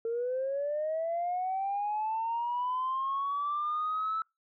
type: linear sweep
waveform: sine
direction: up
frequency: 452 to 1318.5 Hz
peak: -28 dBFS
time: 0.05-4.22 s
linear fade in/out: 2 ms
effects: noise-tail reverb RT60 0.2 s tail -26 dB re dry + tanh soft clip ceiling -25 dBFS